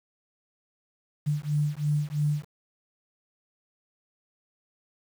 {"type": "beating tone pair", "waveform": "sine", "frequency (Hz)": [146.83, 149.83], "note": ["D3", "D3"], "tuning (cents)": [0, 35], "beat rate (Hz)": 3, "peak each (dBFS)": -27, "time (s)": [1.26, 2.45], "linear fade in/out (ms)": 20, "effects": ["8-bit"]}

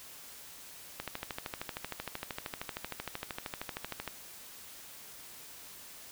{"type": "click train", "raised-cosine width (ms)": 0.3, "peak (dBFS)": -20, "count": 41, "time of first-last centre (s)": [1, 4.077], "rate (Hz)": 13, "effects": ["white hiss -50 dBFS RMS until 6.11 s"]}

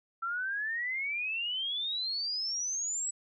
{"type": "exponential sweep", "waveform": "sine", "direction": "up", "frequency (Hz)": [1333, 7902], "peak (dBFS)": -31, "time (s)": [0.22, 3.11], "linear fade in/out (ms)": 10, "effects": []}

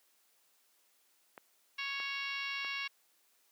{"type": "clicks", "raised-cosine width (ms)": 0.5, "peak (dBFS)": -32, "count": 3, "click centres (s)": [1.378, 2.001, 2.647]}
{"type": "harmonic tone", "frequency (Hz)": 554.4, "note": "C#5", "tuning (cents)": 0, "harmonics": [2, 3, 4, 5, 6, 7, 8, 9, 10], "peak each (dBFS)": [-46, -45, -40, -41, -48, -48, -50, -56, -50], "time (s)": [1.78, 2.88], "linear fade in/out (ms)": 10}
{"effects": ["white hiss -71 dBFS RMS until 3.51 s", "high-pass 300 Hz 12 dB/octave"]}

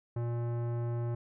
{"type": "tone with tanh clipping", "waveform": "sine", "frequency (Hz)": 118.5, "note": "A#2", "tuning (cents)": 29, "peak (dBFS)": -33, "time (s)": [0.16, 1.15], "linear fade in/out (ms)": 5, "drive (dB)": 17, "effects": []}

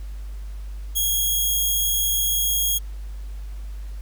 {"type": "tone", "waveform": "5% pulse", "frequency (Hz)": 3289, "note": "G#7", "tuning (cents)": -18, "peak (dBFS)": -11, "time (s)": [0.95, 2.79], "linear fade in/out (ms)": 20, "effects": ["added 50 Hz sine -30 dBFS peak until 4.01 s", "pink hiss -53 dBFS RMS until 4.01 s"]}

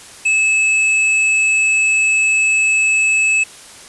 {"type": "tone with tanh clipping", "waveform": "sine", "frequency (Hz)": 2600, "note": "E7", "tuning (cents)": -24, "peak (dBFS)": -13, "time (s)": [0.25, 3.44], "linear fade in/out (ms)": 10, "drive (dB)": 15, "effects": ["white hiss -38 dBFS RMS until 3.88 s", "resampled to 24000 Hz"]}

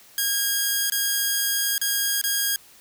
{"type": "tone with dropouts", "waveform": "5% pulse", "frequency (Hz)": 1631, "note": "G#6", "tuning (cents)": -32, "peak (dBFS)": -10, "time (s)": [0.18, 2.56], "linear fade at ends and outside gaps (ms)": 1, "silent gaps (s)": [[0.899, 0.921], [1.78, 1.814], [2.214, 2.239]], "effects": ["white hiss -51 dBFS RMS until 2.8 s"]}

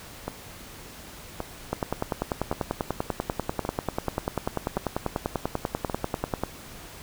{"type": "two click trains", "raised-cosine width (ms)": 1, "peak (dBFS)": [-11, -15], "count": [49, 6], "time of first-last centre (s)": [[1.73, 6.436], [0.28, 5.898]], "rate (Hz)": [10.2, 0.89], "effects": ["pink hiss -44 dBFS RMS until 7.02 s"]}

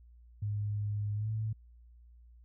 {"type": "tone with pitch glide", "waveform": "sine", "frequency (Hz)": [103.83, 109.56], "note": ["G#2", "A2"], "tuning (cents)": [0, -7], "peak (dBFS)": -31, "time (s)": [0.42, 1.53], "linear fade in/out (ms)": 5, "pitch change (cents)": 93, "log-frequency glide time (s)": [1.15, 1.29], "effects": ["added 59 Hz sine -54 dBFS peak until 2.44 s"]}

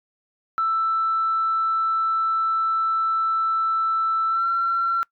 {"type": "tone with pitch glide", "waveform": "sine", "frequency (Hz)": [1325, 1357.5], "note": ["E6", "F6"], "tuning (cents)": [9, -50], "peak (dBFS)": -18, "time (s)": [0.58, 5.03], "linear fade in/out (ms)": 0, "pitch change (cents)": 41, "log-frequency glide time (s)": [4.28, 4.45], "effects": ["noise-tail reverb RT60 0.1 s tail -24 dB re dry", "tanh soft clip ceiling -14 dBFS"]}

